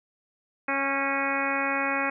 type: harmonic tone with a mistuned harmonic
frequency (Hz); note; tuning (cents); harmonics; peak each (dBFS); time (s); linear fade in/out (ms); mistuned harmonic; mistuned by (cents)
275.5; C#4; -11; 1 / 2 / 3 / 4 / 5 / 6 / 7 / 8 / 9; -33 / -33 / -33 / -33 / -33 / -33 / -33 / -33 / -33; 0.68-2.1; 5; 6; -19
effects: none